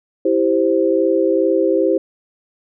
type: chord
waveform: sine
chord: C major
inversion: first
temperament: equal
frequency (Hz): 329.6 / 392 / 523.3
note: E4 / G4 / C5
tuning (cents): 0 / 0 / 0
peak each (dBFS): -17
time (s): 0.25-1.98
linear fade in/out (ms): 5
effects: none

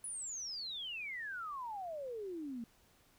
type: exponential sweep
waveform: sine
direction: down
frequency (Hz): 10360 to 223.2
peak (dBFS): -40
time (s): 0.04-2.64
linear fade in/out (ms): 2
effects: pink hiss -68 dBFS RMS until 3.18 s

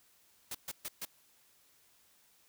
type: noise bursts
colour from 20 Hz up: white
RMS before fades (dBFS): -40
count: 4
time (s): 0.51-1.052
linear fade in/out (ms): 5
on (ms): 38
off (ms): 130
effects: white hiss -67 dBFS RMS until 2.48 s

